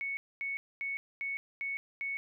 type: tone bursts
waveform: sine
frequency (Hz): 2215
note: C#7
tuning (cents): -2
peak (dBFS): -33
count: 6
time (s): 0.01-2.17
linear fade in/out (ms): 0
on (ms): 160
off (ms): 240
effects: none